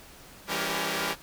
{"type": "tone cluster", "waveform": "5% pulse", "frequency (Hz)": [167.9, 200.8, 280.8, 389.1, 470.3], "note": ["E3", "G3", "C#4", "G4", "A#4"], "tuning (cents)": [32, 42, 22, -13, 15], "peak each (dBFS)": -23, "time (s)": [0.47, 1.16], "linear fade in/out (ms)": 50, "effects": ["pink hiss -50 dBFS RMS until 1.22 s"]}